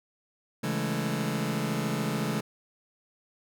sawtooth chord, A major seventh, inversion first, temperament just, 137.5 / 165 / 206.2 / 220 Hz, C#3 / E3 / G#3 / A3, -14 / +2 / -12 / 0 cents, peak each -29 dBFS, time 0.63-2.41 s, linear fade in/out 10 ms, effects none

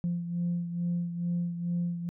sine beating tone pair, 172.9 / 175.2 Hz, F3 / F3, -17 / +6 cents, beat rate 2.3 Hz, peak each -28 / -35 dBFS, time 0.04-2.09 s, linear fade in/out 0 ms, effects tanh soft clip ceiling -23 dBFS

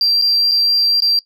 sine tone with dropouts, 4724 Hz, D8, 9 cents sharp, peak -10 dBFS, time 0.01-1.19 s, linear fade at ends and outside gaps 1 ms, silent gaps 0.215-0.221 / 0.513-0.517 / 1.003-1.021 s, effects noise-tail reverb RT60 0.1 s tail -19 dB re dry + tanh soft clip ceiling -8 dBFS

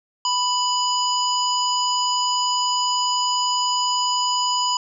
harmonic tone, 991 Hz, B5, 6 cents sharp, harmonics 1 / 3 / 5 / 7, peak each -21 / -26 / -25 / -28 dBFS, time 0.25-4.77 s, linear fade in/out 2 ms, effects none

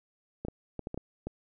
clicks, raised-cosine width 2 ms, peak -22 dBFS, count 7, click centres 0.45 / 0.484 / 0.793 / 0.871 / 0.944 / 0.976 / 1.27 s, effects none

